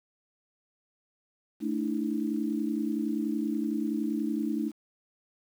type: chord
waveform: sine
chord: A suspended fourth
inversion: none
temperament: equal with one note detuned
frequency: 220 / 293.7 / 324.3 Hz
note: A3 / D4 / E4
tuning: 0 / 0 / -28 cents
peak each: -31 / -31 / -33 dBFS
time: 1.6-4.72 s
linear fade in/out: 50 ms
effects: 9-bit